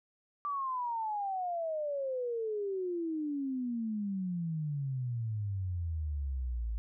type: exponential sweep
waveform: sine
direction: down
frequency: 1174.7 to 53.6 Hz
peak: -32 dBFS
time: 0.45-6.78 s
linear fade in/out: 0 ms
effects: none